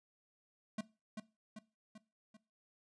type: tone with echo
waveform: square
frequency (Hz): 216.4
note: A3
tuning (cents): -29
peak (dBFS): -37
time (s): 0.78-0.81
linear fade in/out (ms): 5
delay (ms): 390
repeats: 4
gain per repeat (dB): -5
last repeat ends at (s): 2.37
effects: noise-tail reverb RT60 0.3 s tail -19 dB re dry + resampled to 22050 Hz